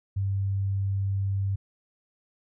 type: tone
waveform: sine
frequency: 98 Hz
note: G2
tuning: in tune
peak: -24 dBFS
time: 0.16-1.56 s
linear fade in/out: 10 ms
effects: none